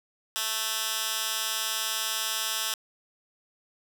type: tone with high-pass filter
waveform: 10% pulse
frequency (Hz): 220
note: A3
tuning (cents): 0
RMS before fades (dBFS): -30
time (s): 0.36-2.74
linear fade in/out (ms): 0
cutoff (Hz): 2700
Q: 0.6
effects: 9-bit